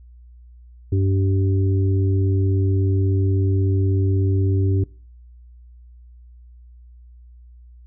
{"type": "harmonic tone", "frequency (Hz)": 96.4, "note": "G2", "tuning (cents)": -28, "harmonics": [1, 3, 4], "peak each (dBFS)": [-16, -26, -27], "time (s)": [0.92, 4.84], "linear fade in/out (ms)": 5, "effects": ["noise-tail reverb RT60 0.4 s tail -22 dB re dry", "added 60 Hz sine -42 dBFS peak until 7.86 s"]}